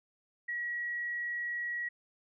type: tone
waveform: sine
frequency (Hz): 1916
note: A#6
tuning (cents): +47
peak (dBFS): -33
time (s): 0.48-1.89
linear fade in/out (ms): 10
effects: none